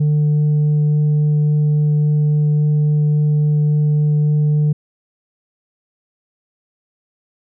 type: tone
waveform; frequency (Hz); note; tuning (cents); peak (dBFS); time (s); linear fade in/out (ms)
sine; 149.7; D3; +33; -9; 0-4.73; 10
effects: tanh soft clip ceiling -11 dBFS